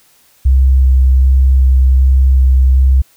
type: tone with vibrato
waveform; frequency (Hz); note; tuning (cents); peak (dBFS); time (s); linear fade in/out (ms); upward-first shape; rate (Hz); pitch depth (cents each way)
sine; 65.41; C2; 0; -5; 0.45-3.02; 10; square; 1.3; 10
effects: white hiss -50 dBFS RMS until 3.16 s